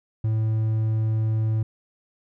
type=tone; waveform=triangle; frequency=110 Hz; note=A2; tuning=in tune; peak=-18 dBFS; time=0.24-1.63 s; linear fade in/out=5 ms; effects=none